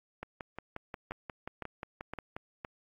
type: two click trains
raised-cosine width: 0.5 ms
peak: -24 / -23 dBFS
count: 13 / 4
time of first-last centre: 0.23-2.365 / 1.11-2.648 s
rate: 5.62 / 1.95 Hz
effects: AAC 32 kbps